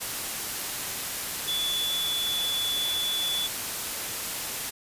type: tone in noise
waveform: sine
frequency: 3447 Hz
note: A7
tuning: 36 cents flat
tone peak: -26 dBFS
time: 1.47-3.48 s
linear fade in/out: 20 ms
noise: white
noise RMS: -32 dBFS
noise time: 0-4.71 s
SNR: +3 dB
effects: resampled to 32000 Hz